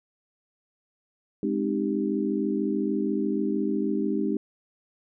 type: chord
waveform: sine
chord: Ab major seventh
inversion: none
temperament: equal with one note detuned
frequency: 207.7 / 261.6 / 307.9 / 392 Hz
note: Ab3 / C4 / Eb4 / G4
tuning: 0 / 0 / -18 / 0 cents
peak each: -28 / -31 / -28 / -30 dBFS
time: 1.43-4.37 s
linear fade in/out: 2 ms
effects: none